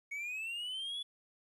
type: linear sweep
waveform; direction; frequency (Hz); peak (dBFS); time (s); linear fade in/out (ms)
triangle; up; 2217 to 3443; -36; 0.11-1.03; 10
effects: resampled to 32000 Hz + 12-bit